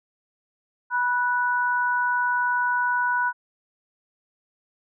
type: tone pair together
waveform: sine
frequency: 978.7 / 1480 Hz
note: B5 / F#6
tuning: -16 / 0 cents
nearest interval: perfect fifth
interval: 716 cents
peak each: -23 dBFS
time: 0.9-3.33 s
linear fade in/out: 50 ms
effects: none